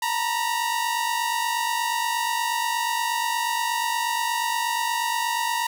sawtooth tone pair together, 916.6 / 965 Hz, A#5 / B5, -29 / -40 cents, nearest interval minor second, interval 89 cents, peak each -22 dBFS, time 0.02-5.67 s, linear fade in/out 5 ms, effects none

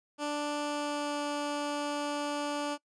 15% pulse tone with pitch glide, 293.7 to 291.5 Hz, D4 to D4, 0 to -13 cents, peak -25 dBFS, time 0.18-2.78 s, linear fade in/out 50 ms, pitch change -13 cents, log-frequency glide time 0.61-1.22 s, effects noise-tail reverb RT60 0.1 s tail -22 dB re dry + resampled to 22050 Hz

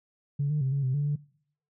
sine tone with pitch steps, 142.4 / 150.1 / 132.8 / 139.8 / 129.7 / 144.7 / 146 Hz, C#3 / D3 / C3 / C#3 / C3 / D3 / D3, +47 / +38 / +26 / +15 / -15 / -25 / -10 cents, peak -23 dBFS, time 0.39-1.16 s, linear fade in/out 10 ms, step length 110 ms, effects noise-tail reverb RT60 0.6 s tail -22 dB re dry + tanh soft clip ceiling -20 dBFS

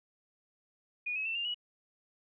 sine tone with pitch steps, 2455 / 2564 / 2677 / 2796 / 2920 Hz, D#7 / E7 / E7 / F7 / F#7, -24 / -49 / +26 / +1 / -24 cents, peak -32 dBFS, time 1.06-1.545 s, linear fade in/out 10 ms, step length 97 ms, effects none

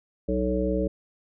harmonic tone with a mistuned harmonic, 62.6 Hz, B1, 24 cents sharp, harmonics 1 / 3 / 5 / 7 / 9, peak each -29 / -29 / -29 / -29 / -29 dBFS, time 0.28-0.88 s, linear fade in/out 10 ms, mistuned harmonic 9, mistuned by -20 cents, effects none

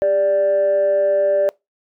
sine tone pair together, 401.4 / 587.3 Hz, G4 / D5, +41 / 0 cents, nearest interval perfect fifth, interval 659 cents, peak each -22 / -12 dBFS, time 0.02-1.49 s, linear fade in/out 0 ms, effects noise-tail reverb RT60 0.2 s tail -25 dB re dry + tanh soft clip ceiling -10 dBFS

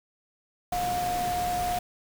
sine tone in noise, 714 Hz, F5, 38 cents sharp, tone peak -26 dBFS, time 0.72-1.79 s, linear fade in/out 5 ms, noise pink, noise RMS -35 dBFS, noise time 0.72-1.79 s, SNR +6 dB, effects none

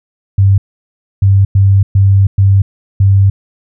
sine tone bursts at uneven times, 98 Hz, G2, in tune, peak -4 dBFS, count 6, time 0.38-0.58 / 1.22-1.45 / 1.55-1.83 / 1.95-2.27 / 2.38-2.62 / 3-3.3 s, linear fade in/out 5 ms, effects none

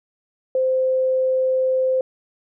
sine tone, 519 Hz, C5, 14 cents flat, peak -16 dBFS, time 0.55-2.01 s, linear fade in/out 2 ms, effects none

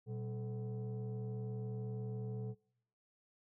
sine tone with frequency modulation, 120 Hz, B2, 49 cents flat, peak -38 dBFS, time 0.06-2.55 s, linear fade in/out 50 ms, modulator 314 Hz, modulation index 0.76, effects noise-tail reverb RT60 0.7 s tail -25 dB re dry + tanh soft clip ceiling -34 dBFS

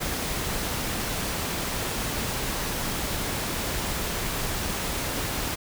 pink noise, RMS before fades -29 dBFS, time 0-5.56 s, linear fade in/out 20 ms, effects none

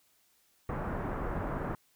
pink low-pass noise, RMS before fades -35 dBFS, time 0.69-1.75 s, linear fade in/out 2 ms, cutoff 1500 Hz, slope 24 dB/octave, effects white hiss -69 dBFS RMS until 1.95 s

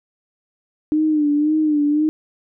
sine tone with vibrato, 301.5 Hz, D4, 46 cents sharp, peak -14 dBFS, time 0.92-2.09 s, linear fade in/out 0 ms, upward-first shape sine, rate 1.9 Hz, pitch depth 60 cents each way, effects none

